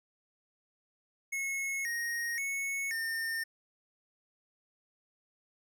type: tone with pitch steps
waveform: square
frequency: 2182 / 1870 / 2204 / 1815 Hz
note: C#7 / A#6 / C#7 / A#6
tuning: -28 / +5 / -11 / -47 cents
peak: -33 dBFS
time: 1.32-3.44 s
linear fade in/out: 10 ms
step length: 530 ms
effects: none